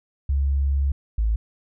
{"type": "tone pair in turn", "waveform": "sine", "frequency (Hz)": [69.3, 54.64], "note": ["C#2", "A1"], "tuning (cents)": [0, -11], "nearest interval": "major third", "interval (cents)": 411, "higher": "first", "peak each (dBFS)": [-18, -18], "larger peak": "neither", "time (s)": [[0.29, 0.92], [1.18, 1.36]], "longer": "first", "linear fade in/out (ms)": 5, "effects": []}